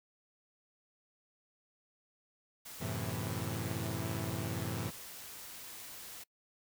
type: noise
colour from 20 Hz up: white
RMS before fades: -48 dBFS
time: 2.65-6.24 s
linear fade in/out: 10 ms
type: chord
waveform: sawtooth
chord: F# half-diminished seventh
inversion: none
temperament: equal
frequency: 92.5 / 110 / 130.81 / 164.81 Hz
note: F#2 / A2 / C3 / E3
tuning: 0 / 0 / 0 / 0 cents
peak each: -38 / -36 / -38 / -38 dBFS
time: 2.8-4.91 s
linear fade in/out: 20 ms
effects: noise-tail reverb RT60 0.1 s tail -24 dB re dry